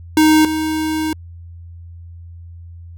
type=tone pair in turn; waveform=square; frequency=311.1 / 312.9 Hz; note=D#4 / D#4; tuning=0 / +10 cents; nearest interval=unison; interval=10 cents; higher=second; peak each=-9 / -18 dBFS; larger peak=first; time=0.17-0.45 / 0.45-1.13 s; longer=second; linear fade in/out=2 ms; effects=added 85 Hz sine -33 dBFS peak until 2.97 s